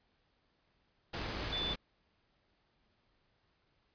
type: tone in noise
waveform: sine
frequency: 3500 Hz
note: A7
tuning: 10 cents flat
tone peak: -35 dBFS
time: 1.52-1.74 s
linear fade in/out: 10 ms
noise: pink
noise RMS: -39 dBFS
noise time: 1.13-1.76 s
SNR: +1 dB
effects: pink hiss -75 dBFS RMS until 3.94 s + resampled to 11025 Hz

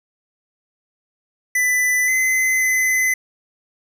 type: tone with pitch steps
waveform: square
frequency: 1995 / 2043 / 2031 Hz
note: B6 / C7 / B6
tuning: +17 / -42 / +48 cents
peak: -16 dBFS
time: 1.55-3.14 s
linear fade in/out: 5 ms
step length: 530 ms
effects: none

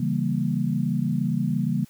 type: chord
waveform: sine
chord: C# diminished seventh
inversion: none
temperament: equal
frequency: 138.59 / 164.81 / 196 / 233.1 Hz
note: C#3 / E3 / G3 / Bb3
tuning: 0 / 0 / 0 / 0 cents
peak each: -27 dBFS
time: 0-1.85 s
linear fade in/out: 5 ms
effects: white hiss -56 dBFS RMS until 1.89 s

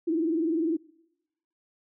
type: tone with vibrato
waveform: sine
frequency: 326.2 Hz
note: E4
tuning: 18 cents flat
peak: -23 dBFS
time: 0.07-0.77 s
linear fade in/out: 10 ms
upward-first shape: sine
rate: 20 Hz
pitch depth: 110 cents each way
effects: noise-tail reverb RT60 0.9 s tail -23 dB re dry

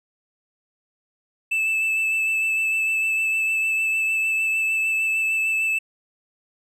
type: tone with vibrato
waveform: triangle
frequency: 2632 Hz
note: E7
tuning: 3 cents flat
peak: -18 dBFS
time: 1.51-5.79 s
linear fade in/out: 10 ms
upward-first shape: sine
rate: 6.6 Hz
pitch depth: 14 cents each way
effects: none

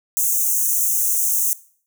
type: high-pass noise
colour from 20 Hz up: white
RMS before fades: -19 dBFS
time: 0.17-1.53 s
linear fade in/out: 0 ms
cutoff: 6000 Hz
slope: 96 dB/octave
effects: noise-tail reverb RT60 0.5 s tail -19 dB re dry

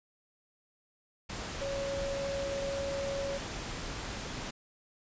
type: tone in noise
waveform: sine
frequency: 554.4 Hz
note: C#5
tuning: in tune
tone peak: -33 dBFS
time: 1.61-3.38 s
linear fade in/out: 10 ms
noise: pink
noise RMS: -39 dBFS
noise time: 1.29-4.51 s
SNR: +3 dB
effects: resampled to 16000 Hz

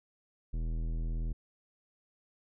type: tone with tanh clipping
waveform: sine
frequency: 40.68 Hz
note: E1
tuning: 22 cents flat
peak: -33 dBFS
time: 0.53-1.33 s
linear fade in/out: 10 ms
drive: 15 dB
effects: none

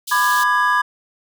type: high-pass noise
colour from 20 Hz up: pink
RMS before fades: -28 dBFS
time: 0.07-0.44 s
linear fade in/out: 10 ms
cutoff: 3100 Hz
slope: 48 dB/octave
type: chord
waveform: triangle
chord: G# diminished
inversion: first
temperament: just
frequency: 996.7 / 1196.1 / 1661.2 Hz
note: B5 / D6 / G#6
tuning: +16 / +31 / 0 cents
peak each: -16 / -18 / -16 dBFS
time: 0.11-0.82 s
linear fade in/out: 10 ms
effects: none

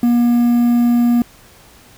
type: tone with quantisation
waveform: triangle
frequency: 239.2 Hz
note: A#3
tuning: 45 cents sharp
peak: -8 dBFS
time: 0.03-1.22 s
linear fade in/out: 2 ms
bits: 6
effects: pink hiss -45 dBFS RMS until 1.97 s

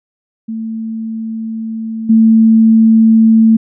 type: tone with level steps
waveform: sine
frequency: 223.2 Hz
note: A3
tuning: 25 cents sharp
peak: -18 / -4 dBFS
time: 0.48-3.57 s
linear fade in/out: 10 ms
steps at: 2.09 s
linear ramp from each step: 10 ms
effects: none

